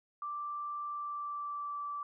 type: tone with pitch glide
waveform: sine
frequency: 1174.7 to 1161.9 Hz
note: D6 to D6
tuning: 0 to -19 cents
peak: -36 dBFS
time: 0.22-2.03 s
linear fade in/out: 2 ms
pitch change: -19 cents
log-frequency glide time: 0.86-1.8 s
effects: none